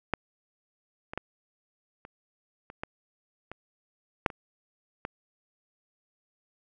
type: clicks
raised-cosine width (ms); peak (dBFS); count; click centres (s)
0.5; -10 / -22 / -16 / -29 / -28 / -18 / -24 / -7 / -26 / -18; 10; 0.137 / 1.135 / 1.176 / 2.051 / 2.701 / 2.835 / 3.516 / 4.262 / 4.302 / 5.051
effects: none